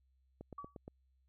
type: click train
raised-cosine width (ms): 2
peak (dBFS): -34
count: 5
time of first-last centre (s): 0.41-0.879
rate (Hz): 8.52
type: tone with exponential decay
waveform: sine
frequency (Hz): 1142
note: D6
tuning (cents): -49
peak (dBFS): -40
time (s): 0.58-0.77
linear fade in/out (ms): 5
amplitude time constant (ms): 40
effects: added 65 Hz sine -70 dBFS peak until 1.28 s